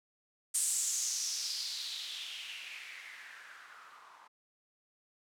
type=noise with low-pass filter sweep; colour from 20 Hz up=violet; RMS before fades=-39 dBFS; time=0.54-4.28 s; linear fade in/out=10 ms; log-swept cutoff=8700 to 1000 Hz; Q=4; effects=none